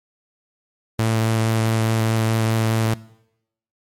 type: tone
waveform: sawtooth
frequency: 111.9 Hz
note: A2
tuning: 30 cents sharp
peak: -13 dBFS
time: 0.99-2.94 s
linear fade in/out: 0 ms
effects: noise-tail reverb RT60 0.8 s tail -20 dB re dry + MP3 64 kbps